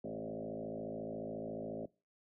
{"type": "tone with frequency modulation", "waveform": "sine", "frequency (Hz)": 399.9, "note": "G4", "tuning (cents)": 35, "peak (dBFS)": -39, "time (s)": [0.04, 1.86], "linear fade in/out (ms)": 5, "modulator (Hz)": 54.2, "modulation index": 4.4, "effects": ["noise-tail reverb RT60 0.3 s tail -22 dB re dry"]}